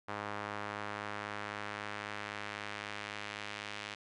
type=tone with band-pass filter sweep; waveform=sawtooth; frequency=103.83 Hz; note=G#2; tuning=in tune; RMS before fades=-42 dBFS; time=0.08-3.95 s; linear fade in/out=10 ms; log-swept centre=1200 to 2700 Hz; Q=1.1; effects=resampled to 22050 Hz